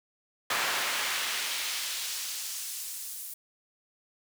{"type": "noise with high-pass filter sweep", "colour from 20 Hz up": "brown", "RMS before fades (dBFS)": -33, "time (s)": [0.5, 3.34], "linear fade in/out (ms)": 5, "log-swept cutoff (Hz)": [1200, 11000], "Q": 0.8, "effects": []}